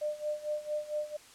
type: tone with tremolo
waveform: sine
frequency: 601 Hz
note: D5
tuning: 40 cents sharp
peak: -29 dBFS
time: 0.01-1.17 s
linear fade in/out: 10 ms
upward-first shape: sine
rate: 4.4 Hz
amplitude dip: 85%
effects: white hiss -55 dBFS RMS until 1.34 s + low-pass 9000 Hz 12 dB/octave